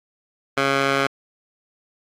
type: tone with band-pass filter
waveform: 15% pulse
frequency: 137.5 Hz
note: C#3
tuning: 14 cents flat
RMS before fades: -20 dBFS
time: 0.57-1.07 s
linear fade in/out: 5 ms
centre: 1600 Hz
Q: 0.79
effects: AAC 64 kbps